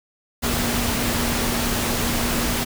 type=tone in noise; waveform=sine; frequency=238.2 Hz; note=A#3; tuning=38 cents sharp; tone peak=-27 dBFS; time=0.42-2.65 s; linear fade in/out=20 ms; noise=pink; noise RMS=-23 dBFS; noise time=0.42-2.65 s; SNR=-7 dB; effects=none